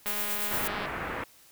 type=noise with tremolo; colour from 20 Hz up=violet; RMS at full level=-30 dBFS; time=0.06-0.68 s; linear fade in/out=10 ms; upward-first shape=triangle; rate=8.6 Hz; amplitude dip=40%
type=click train; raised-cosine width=0.3 ms; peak=-21 dBFS; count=166; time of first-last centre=0.06-0.857 s; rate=207 Hz
type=low-pass noise; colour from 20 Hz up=white; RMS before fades=-35 dBFS; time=0.51-1.24 s; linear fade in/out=5 ms; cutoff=2000 Hz; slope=24 dB/octave
effects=white hiss -57 dBFS RMS until 1.51 s